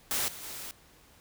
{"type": "noise with level steps", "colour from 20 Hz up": "white", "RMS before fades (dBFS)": [-30, -44, -41], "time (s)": [0.11, 0.71], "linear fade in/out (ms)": 0, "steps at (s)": [0.28, 0.43], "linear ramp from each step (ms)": 2, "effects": ["pink hiss -59 dBFS RMS until 1.2 s"]}